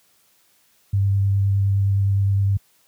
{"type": "tone with vibrato", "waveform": "sine", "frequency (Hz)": 98.8, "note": "G2", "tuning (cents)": 14, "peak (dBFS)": -15, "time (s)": [0.93, 2.57], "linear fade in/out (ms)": 5, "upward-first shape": "sine", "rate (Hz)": 9.7, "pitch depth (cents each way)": 11, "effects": ["white hiss -60 dBFS RMS until 2.87 s", "high-pass 60 Hz 12 dB/octave"]}